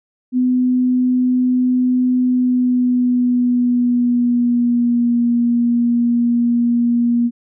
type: tone with pitch glide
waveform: sine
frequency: 251.6 to 237.9 Hz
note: B3 to A#3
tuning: +32 to +35 cents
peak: -12 dBFS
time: 0.32-7.31 s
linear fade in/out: 50 ms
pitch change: -97 cents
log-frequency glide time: 2.18-5.2 s
effects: none